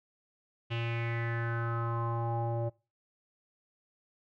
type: tone with low-pass filter sweep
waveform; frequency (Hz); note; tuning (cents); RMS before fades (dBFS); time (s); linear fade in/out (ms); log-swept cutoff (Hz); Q
square; 116.54; A#2; 0; -33; 0.7-2.7; 20; 2900 to 640; 5.4
effects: noise-tail reverb RT60 0.3 s tail -22 dB re dry